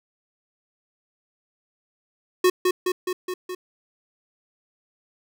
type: tone with echo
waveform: square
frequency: 365.5 Hz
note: F#4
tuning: 21 cents flat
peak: -15 dBFS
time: 2.44-2.5 s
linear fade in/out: 5 ms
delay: 210 ms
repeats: 5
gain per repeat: -3 dB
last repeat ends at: 3.55 s
effects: none